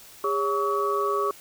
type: tone cluster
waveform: sine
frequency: 405.6 / 557 / 1131 / 1288 Hz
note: G#4 / C#5 / C#6 / E6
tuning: -41 / +8 / +34 / -41 cents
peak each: -26 / -33 / -25 / -33 dBFS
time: 0.24-1.31 s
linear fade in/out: 2 ms
effects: white hiss -48 dBFS RMS until 1.4 s